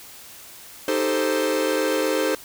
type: chord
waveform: 45% pulse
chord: A half-diminished seventh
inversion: second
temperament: equal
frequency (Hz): 311.1 / 392 / 440 / 523.3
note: Eb4 / G4 / A4 / C5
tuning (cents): 0 / 0 / 0 / 0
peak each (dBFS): -26 / -28 / -26 / -24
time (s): 0.88-2.35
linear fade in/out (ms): 2
effects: white hiss -43 dBFS RMS until 2.44 s